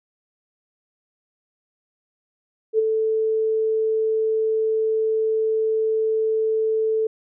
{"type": "tone with ADSR envelope", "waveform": "sine", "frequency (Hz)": 440, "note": "A4", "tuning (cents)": 0, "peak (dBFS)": -13, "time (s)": [2.73, 7.07], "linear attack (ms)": 57, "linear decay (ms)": 18, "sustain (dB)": -5, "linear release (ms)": 4, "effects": []}